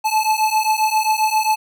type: beating tone pair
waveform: square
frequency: 863 / 870.5 Hz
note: A5 / A5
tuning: -34 / -19 cents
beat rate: 7.5 Hz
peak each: -19 dBFS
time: 0.04-1.56 s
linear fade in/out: 20 ms
effects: none

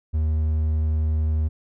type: tone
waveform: triangle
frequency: 77.78 Hz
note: D#2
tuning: in tune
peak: -17 dBFS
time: 0.13-1.49 s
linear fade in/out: 20 ms
effects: none

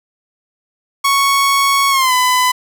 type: tone with pitch glide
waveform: sawtooth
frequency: 1108.7 to 1005 Hz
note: C#6 to B5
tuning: 0 to +30 cents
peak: -7 dBFS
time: 1.04-2.52 s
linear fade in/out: 10 ms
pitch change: -170 cents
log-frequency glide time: 1.9-2.13 s
effects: none

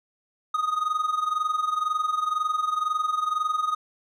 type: tone with amplitude modulation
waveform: triangle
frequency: 1244.5 Hz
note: D#6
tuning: in tune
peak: -18 dBFS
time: 0.54-3.75 s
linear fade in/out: 5 ms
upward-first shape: sine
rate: 22 Hz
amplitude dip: 75%
effects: none

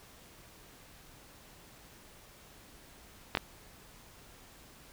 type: clicks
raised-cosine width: 0.3 ms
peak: -12 dBFS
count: 2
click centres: 3.351 / 3.372 s
effects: pink hiss -56 dBFS RMS until 4.92 s

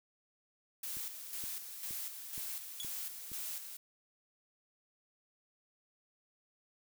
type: noise with tremolo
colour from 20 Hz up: blue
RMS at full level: -41 dBFS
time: 0.83-3.77 s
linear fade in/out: 5 ms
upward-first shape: square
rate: 2 Hz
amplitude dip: 50%
type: click train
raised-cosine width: 3 ms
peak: -39 dBFS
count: 6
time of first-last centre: 0.97-3.317 s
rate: 2.13 Hz
type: tone with exponential decay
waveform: sawtooth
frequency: 3382 Hz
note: G#7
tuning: 31 cents sharp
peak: -34 dBFS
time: 2.8-2.92 s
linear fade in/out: 0 ms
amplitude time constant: 25 ms
effects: none

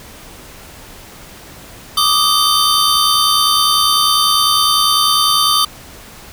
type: tone cluster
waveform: square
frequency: 1164 / 1234 / 3092 / 3588 / 4614 Hz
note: D6 / D#6 / G7 / A7 / D8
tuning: -16 / -15 / -24 / +33 / -31 cents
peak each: -18 dBFS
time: 1.97-5.65 s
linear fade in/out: 5 ms
effects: pink hiss -37 dBFS RMS until 6.32 s

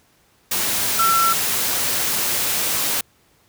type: tone in noise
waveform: sine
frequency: 1345 Hz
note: E6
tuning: 34 cents sharp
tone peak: -15 dBFS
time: 0.99-1.33 s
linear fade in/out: 5 ms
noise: white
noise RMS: -21 dBFS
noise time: 0.51-3.01 s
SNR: +3 dB
effects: pink hiss -58 dBFS RMS until 3.48 s + high-pass 60 Hz 12 dB/octave

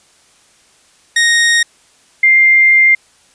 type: tone pair in turn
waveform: sawtooth / sine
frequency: 1864.7 / 2102 Hz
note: A#6 / C7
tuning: 0 / +7 cents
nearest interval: major second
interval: 207 cents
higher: second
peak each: -5 dBFS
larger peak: neither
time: 1.16-1.63 / 2.23-2.95 s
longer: second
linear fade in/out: 5 ms
effects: white hiss -50 dBFS RMS until 3.34 s + resampled to 22050 Hz

